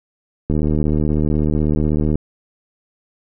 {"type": "click train", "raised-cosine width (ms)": 3, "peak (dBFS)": -6, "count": 127, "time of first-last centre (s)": [0.5, 2.156], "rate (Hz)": 76.1, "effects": []}